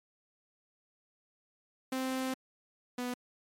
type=tone pair in turn; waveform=sawtooth; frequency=260.7 / 247.2 Hz; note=C4 / B3; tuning=-6 / +2 cents; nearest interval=minor second; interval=92 cents; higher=first; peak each=-28 / -30 dBFS; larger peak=first; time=1.92-2.34 / 2.98-3.14 s; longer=first; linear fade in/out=5 ms; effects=MP3 64 kbps